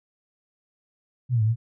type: linear two-way sweep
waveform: sine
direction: down then up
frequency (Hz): 130.8 to 106.2 to 119.1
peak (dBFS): -18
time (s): 1.29-1.56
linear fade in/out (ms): 50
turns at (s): 1.43
effects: none